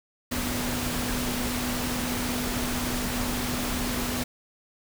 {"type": "tone in noise", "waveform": "sine", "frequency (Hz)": 245.9, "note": "B3", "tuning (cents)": -7, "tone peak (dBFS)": -31, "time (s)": [0.31, 4.24], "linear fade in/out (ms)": 10, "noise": "pink", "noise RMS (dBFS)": -30, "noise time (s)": [0.31, 4.24], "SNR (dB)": -4, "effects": []}